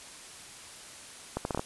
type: accelerating click train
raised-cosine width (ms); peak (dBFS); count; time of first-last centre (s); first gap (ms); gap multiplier
1; -16; 6; 1.37-1.595; 81; 0.7
effects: white hiss -47 dBFS RMS until 1.65 s + resampled to 24000 Hz